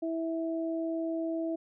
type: tone pair together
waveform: sine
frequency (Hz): 327.4 / 654.8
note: E4 / E5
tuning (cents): -12 / -12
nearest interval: octave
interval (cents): 1200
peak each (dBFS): -31 / -35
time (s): 0.02-1.56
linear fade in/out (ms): 10
effects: none